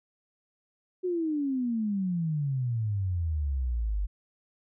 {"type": "exponential sweep", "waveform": "sine", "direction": "down", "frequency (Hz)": [372.1, 47.51], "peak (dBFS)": -26, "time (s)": [1.03, 4.07], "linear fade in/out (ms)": 20, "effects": []}